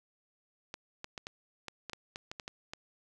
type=clicks; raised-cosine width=0.2 ms; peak=-23 dBFS; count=12; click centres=0.741 / 1.044 / 1.178 / 1.269 / 1.683 / 1.897 / 1.933 / 2.159 / 2.315 / 2.398 / 2.479 / 2.735 s; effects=none